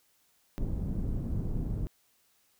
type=low-pass noise; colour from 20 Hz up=pink; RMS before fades=-32 dBFS; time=0.58-1.87 s; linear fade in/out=0 ms; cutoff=210 Hz; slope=12 dB/octave; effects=white hiss -69 dBFS RMS until 2.59 s